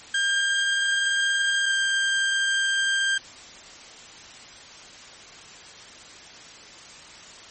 30% pulse tone pair in turn, 1600 / 1588.9 Hz, G6 / G6, +35 / +23 cents, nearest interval unison, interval 12 cents, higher first, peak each -18 dBFS, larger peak neither, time 0.14-1.66 / 1.66-3.18 s, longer neither, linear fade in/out 5 ms, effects white hiss -44 dBFS RMS until 7.5 s + MP3 32 kbps

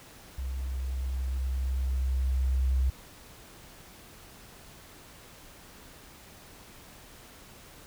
sine tone with level ramp, 65 Hz, C2, 11 cents flat, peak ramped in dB -31 to -22 dBFS, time 0.38-2.9 s, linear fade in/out 5 ms, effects pink hiss -51 dBFS RMS until 7.86 s

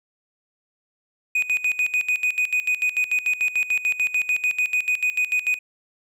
triangle tone with tremolo, 2489 Hz, D#7, in tune, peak -16 dBFS, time 1.35-5.59 s, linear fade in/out 5 ms, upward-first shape square, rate 6.8 Hz, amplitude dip 80%, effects none

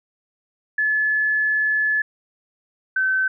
sine tone pair in turn, 1721 / 1533.2 Hz, A6 / G6, -39 / -39 cents, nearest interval major second, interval 200 cents, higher first, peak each -17 dBFS, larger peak neither, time 0.78-2.02 / 2.96-3.28 s, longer first, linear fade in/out 5 ms, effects none

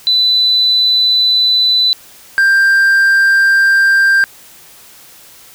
sine / triangle tone pair in turn, 3994 / 1585 Hz, B7 / G6, +19 / +19 cents, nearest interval octave + major third, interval 1600 cents, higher first, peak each -8 / -5 dBFS, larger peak second, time 0.07-1.93 / 2.38-4.24 s, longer neither, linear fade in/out 0 ms, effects white hiss -40 dBFS RMS until 5.54 s

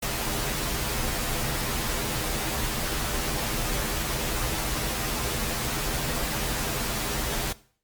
pink noise with comb filter, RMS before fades -28 dBFS, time 0.02-7.53 s, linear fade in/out 10 ms, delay 11 ms, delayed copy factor -1, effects noise-tail reverb RT60 0.5 s tail -19 dB re dry + MP3 96 kbps

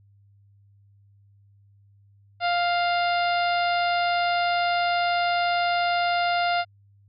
harmonic tone with a mistuned harmonic, 699 Hz, F5, 1 cent sharp, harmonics 1 / 2 / 3 / 4 / 5 / 6 / 7, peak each -22 / -28 / -32 / -34 / -36 / -38 / -39 dBFS, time 2.4-6.65 s, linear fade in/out 50 ms, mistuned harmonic 5, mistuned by +35 cents, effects added 100 Hz sine -54 dBFS peak until 7.08 s

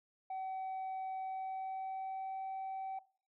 sine tone with pitch glide, 760 to 767.5 Hz, F#5 to G5, +46 to -37 cents, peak -36 dBFS, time 0.3-2.99 s, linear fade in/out 5 ms, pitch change +17 cents, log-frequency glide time 1.19-2.45 s, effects noise-tail reverb RT60 0.4 s tail -20 dB re dry + tanh soft clip ceiling -37 dBFS

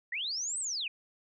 sine linear two-way sweep, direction up then down, 1796 to 8410 to 2351 Hz, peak -32 dBFS, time 0.12-0.88 s, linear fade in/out 5 ms, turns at 0.59 s, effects none

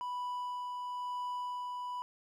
triangle tone with tremolo, 987.8 Hz, B5, in tune, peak -33 dBFS, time 0.01-2.02 s, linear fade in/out 0 ms, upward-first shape sine, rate 1 Hz, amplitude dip 25%, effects none

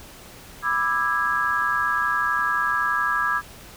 sine chord, E dominant seventh, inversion second, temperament just, 988.9 / 1186.7 / 1318.5 / 1648.1 Hz, B5 / D6 / E6 / G#6, +2 / +18 / 0 / -14 cents, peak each -29 / -25 / -27 / -23 dBFS, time 0.62-3.42 s, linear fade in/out 50 ms, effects pink hiss -44 dBFS RMS until 3.76 s

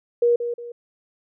sine tone with echo, 476.1 Hz, A#4, 37 cents sharp, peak -14 dBFS, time 0.22-0.36 s, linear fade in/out 5 ms, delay 180 ms, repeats 2, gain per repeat -9 dB, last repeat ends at 0.72 s, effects none

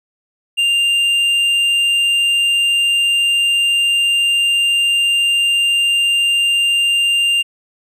triangle tone with tanh clipping, 2794 Hz, F7, in tune, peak -13 dBFS, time 0.57-7.43 s, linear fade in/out 20 ms, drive 10 dB, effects none

